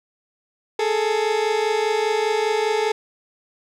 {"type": "tone pair together", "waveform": "30% pulse", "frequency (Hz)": [419.9, 444.9], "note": ["G#4", "A4"], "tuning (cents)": [19, 19], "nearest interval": "minor second", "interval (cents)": 100, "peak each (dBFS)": -19, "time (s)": [0.79, 2.92], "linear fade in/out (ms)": 5, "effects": ["low-pass 6000 Hz 12 dB/octave", "9-bit"]}